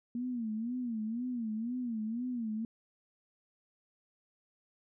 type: tone with vibrato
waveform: sine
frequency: 233.1 Hz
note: A#3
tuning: in tune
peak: -33 dBFS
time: 0.15-2.65 s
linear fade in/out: 2 ms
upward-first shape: sine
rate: 2 Hz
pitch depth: 140 cents each way
effects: none